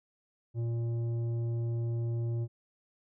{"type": "tone with tanh clipping", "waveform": "triangle", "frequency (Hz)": 116.7, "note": "A#2", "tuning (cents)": 2, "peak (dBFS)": -31, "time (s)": [0.54, 2.48], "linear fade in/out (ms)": 50, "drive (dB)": 13, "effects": []}